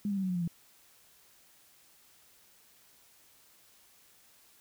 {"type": "tone with pitch steps", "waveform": "sine", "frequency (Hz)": [205.4, 198.86, 192.53, 186.4, 180.47, 174.73, 169.17], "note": ["G#3", "G3", "G3", "F#3", "F#3", "F3", "E3"], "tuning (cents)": [-19, 25, -31, 13, -43, 1, 45], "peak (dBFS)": -29, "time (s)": [0.05, 0.477], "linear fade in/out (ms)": 2, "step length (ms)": 61, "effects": ["white hiss -62 dBFS RMS until 4.6 s"]}